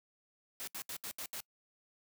white noise bursts, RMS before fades -42 dBFS, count 6, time 0.6-1.404 s, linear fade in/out 0 ms, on 74 ms, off 72 ms, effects noise-tail reverb RT60 0.1 s tail -25 dB re dry + high-pass 100 Hz 12 dB/octave

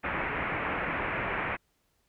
white low-pass noise, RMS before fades -32 dBFS, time 0.03-1.57 s, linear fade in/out 20 ms, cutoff 2400 Hz, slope 48 dB/octave, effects pink hiss -73 dBFS RMS until 2.08 s

